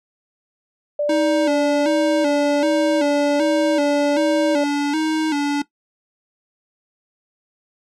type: tone with pitch glide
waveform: sine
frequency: 587.3 to 580.6 Hz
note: D5 to D5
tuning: 0 to -20 cents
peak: -17 dBFS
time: 0.99-4.64 s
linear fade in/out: 5 ms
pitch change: -20 cents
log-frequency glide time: 1.1-2.86 s
type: tone with vibrato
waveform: square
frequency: 300.6 Hz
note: D4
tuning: 40 cents sharp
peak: -18 dBFS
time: 1.09-5.62 s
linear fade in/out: 5 ms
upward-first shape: square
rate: 1.3 Hz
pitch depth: 77 cents each way
effects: noise-tail reverb RT60 0.1 s tail -17 dB re dry + low-pass 7000 Hz 12 dB/octave